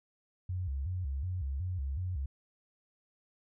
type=tone with vibrato; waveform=sine; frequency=78.9 Hz; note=D#2; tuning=25 cents sharp; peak=-32 dBFS; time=0.49-2.26 s; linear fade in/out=5 ms; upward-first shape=square; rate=2.7 Hz; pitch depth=250 cents each way; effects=none